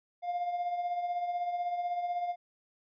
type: tone with tremolo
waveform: triangle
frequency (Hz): 705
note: F5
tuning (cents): +16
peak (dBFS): -25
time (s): 0.22-2.36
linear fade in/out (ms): 50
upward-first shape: triangle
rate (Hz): 16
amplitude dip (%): 65
effects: tanh soft clip ceiling -24 dBFS + resampled to 11025 Hz